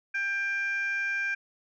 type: tone pair together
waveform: sine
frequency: 1588 / 2379 Hz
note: G6 / D7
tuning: +22 / +22 cents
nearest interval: perfect fifth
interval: 700 cents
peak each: -27 / -30 dBFS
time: 0.14-1.35 s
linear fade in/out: 10 ms
effects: tanh soft clip ceiling -23 dBFS